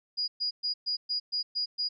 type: tone bursts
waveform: sine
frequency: 4887 Hz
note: D#8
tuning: 32 cents flat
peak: -27 dBFS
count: 8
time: 0.17-1.89 s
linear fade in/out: 20 ms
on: 110 ms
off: 120 ms
effects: none